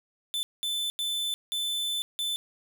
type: tone bursts at uneven times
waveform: 45% pulse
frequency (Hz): 3520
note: A7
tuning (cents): 0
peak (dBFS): -28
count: 5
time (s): 0.34-0.43 / 0.63-0.9 / 0.99-1.34 / 1.52-2.02 / 2.19-2.36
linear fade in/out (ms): 0
effects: none